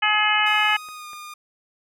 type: harmonic tone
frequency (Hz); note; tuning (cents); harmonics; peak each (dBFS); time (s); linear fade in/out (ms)
423.9; G#4; +35; 2 / 3 / 4 / 5 / 6 / 7; -24 / -24 / -24 / -24 / -24 / -24; 0.02-0.77; 10
type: click train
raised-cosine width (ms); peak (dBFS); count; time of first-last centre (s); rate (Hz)
0.5; -32; 5; 0.15-1.133; 4.07
type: tone with pitch glide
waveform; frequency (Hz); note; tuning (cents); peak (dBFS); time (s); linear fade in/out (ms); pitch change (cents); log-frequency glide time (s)
sawtooth; 1244.5 to 1214.7; D#6 to D#6; 0 to -42; -32; 0.46-1.34; 5; -42; 0.92-1.08
effects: none